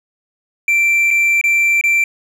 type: tone with dropouts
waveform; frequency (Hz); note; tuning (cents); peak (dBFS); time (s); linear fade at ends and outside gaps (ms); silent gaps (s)
triangle; 2349; D7; 0; -9; 0.68-2.04; 2; 1.106-1.11 / 1.413-1.439 / 1.812-1.838
effects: none